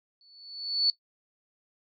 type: tone with exponential growth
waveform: sine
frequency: 4452 Hz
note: C#8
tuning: 7 cents sharp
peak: -18 dBFS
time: 0.21-0.9 s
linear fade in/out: 1 ms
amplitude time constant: 150 ms
effects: noise-tail reverb RT60 0.1 s tail -18 dB re dry + AAC 64 kbps